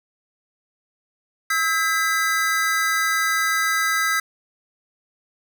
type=tone cluster; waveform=square; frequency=1297 / 1608 / 2003 Hz; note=E6 / G6 / B6; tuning=-28 / +44 / +24 cents; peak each=-24 dBFS; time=1.5-4.2 s; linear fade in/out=5 ms; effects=none

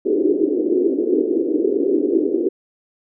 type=band-pass noise; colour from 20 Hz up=pink; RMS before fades=-18 dBFS; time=0.05-2.49 s; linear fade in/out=10 ms; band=300 to 420 Hz; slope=48 dB/octave; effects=none

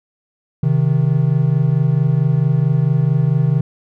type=tone pair together; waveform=triangle; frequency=132.39 / 156.9 Hz; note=C3 / D#3; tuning=+21 / +15 cents; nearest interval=minor third; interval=294 cents; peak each=-13 dBFS; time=0.63-3.61 s; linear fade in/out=5 ms; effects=none

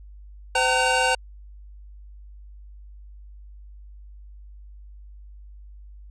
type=tone cluster; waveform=square; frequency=513 / 764 / 909 / 1511 / 2794 Hz; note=C5 / G5 / A#5 / F#6 / F7; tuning=-34 / -45 / -44 / +36 / 0 cents; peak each=-26 dBFS; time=0.55-1.15 s; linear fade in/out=5 ms; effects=added 50 Hz sine -41 dBFS peak until 6.1 s + resampled to 22050 Hz

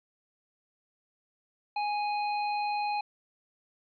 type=tone; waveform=square; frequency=830 Hz; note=G#5; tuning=1 cent flat; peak=-29 dBFS; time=1.76-3.01 s; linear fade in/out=5 ms; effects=resampled to 11025 Hz

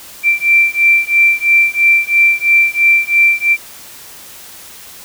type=beating tone pair; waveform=sine; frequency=2349 / 2352 Hz; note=D7 / D7; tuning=0 / +2 cents; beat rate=3 Hz; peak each=-11 dBFS; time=0.23-3.57 s; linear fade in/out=50 ms; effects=white hiss -35 dBFS RMS until 5.04 s

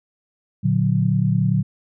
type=chord; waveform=sine; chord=Bb augmented; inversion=none; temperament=equal with one note detuned; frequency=116.54 / 146.83 / 183.93 Hz; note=Bb2 / D3 / F#3; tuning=0 / 0 / -10 cents; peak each=-20 dBFS; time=0.63-1.63 s; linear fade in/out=20 ms; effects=none

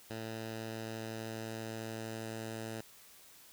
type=tone with low-pass filter sweep; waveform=10% pulse; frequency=111.7 Hz; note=A2; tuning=27 cents sharp; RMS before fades=-42 dBFS; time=0.1-2.81 s; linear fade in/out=5 ms; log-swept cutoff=4900 to 9800 Hz; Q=1.2; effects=white hiss -58 dBFS RMS until 3.52 s

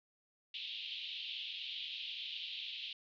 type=band-pass noise; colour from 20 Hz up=pink; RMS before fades=-44 dBFS; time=0.54-2.93 s; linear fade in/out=2 ms; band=2800 to 3800 Hz; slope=48 dB/octave; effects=none

